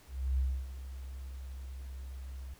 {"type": "tone with ADSR envelope", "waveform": "sine", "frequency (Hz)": 65.6, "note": "C2", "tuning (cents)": 5, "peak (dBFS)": -26, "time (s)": [0.07, 2.54], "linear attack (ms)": 310, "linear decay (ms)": 280, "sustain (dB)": -14, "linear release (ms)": 5, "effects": ["pink hiss -60 dBFS RMS until 2.59 s"]}